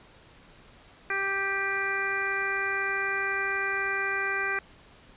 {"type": "harmonic tone with a mistuned harmonic", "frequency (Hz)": 392, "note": "G4", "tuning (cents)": 0, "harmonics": [1, 2, 3, 4, 5, 6], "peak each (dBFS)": [-36, -39, -35, -30, -32, -34], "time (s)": [1.1, 4.59], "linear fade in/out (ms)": 2, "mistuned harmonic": 6, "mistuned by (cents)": 22, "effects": ["pink hiss -54 dBFS RMS until 5.16 s", "resampled to 8000 Hz"]}